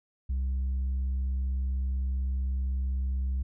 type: tone with tanh clipping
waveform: triangle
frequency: 65.41 Hz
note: C2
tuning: in tune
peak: -27 dBFS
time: 0.29-3.43 s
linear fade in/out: 10 ms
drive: 7 dB
effects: none